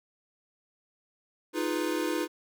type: chord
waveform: square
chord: F half-diminished seventh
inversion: third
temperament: equal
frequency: 311.1 / 349.2 / 415.3 / 493.9 Hz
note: Eb4 / F4 / Ab4 / Cb5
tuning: 0 / 0 / 0 / 0 cents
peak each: -32 / -33 / -38 / -36 dBFS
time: 1.53-2.28 s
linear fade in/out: 50 ms
effects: none